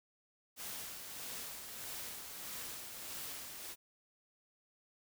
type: noise with tremolo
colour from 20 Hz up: white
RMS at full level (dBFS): -44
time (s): 0.56-3.76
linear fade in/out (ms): 50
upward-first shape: sine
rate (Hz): 1.6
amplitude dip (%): 40
effects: none